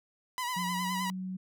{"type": "tone with vibrato", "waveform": "sawtooth", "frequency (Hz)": 987.8, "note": "B5", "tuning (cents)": 0, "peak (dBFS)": -28, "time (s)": [0.38, 1.1], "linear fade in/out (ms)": 0, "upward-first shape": "sine", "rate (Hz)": 9.7, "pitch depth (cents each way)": 57}
{"type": "tone with pitch glide", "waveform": "sine", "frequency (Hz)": [179.7, 186.25], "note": ["F3", "F#3"], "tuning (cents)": [50, 12], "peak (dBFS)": -34, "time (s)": [0.56, 1.37], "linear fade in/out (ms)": 10, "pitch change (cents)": 62, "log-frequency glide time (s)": [0.71, 0.99]}
{"effects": []}